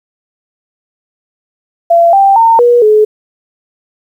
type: tone with pitch steps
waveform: sine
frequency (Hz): 680 / 786 / 911 / 481.4 / 427.1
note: F5 / G5 / A#5 / B4 / G#4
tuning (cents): -46 / +4 / -40 / -44 / +48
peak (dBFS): -3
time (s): 1.9-3.05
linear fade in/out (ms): 10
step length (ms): 230
effects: 7-bit